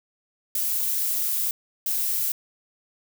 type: noise bursts at uneven times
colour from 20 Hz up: violet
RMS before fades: -25 dBFS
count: 2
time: 0.55-1.51 / 1.86-2.32 s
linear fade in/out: 2 ms
effects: none

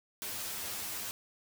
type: noise with comb filter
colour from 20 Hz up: white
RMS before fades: -39 dBFS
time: 0.22-1.11 s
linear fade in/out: 0 ms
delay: 9.8 ms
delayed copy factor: +0.85
effects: none

